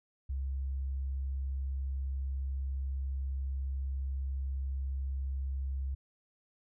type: tone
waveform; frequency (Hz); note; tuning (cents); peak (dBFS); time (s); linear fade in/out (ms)
sine; 67.2; C2; +47; -32; 0.29-5.95; 10
effects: none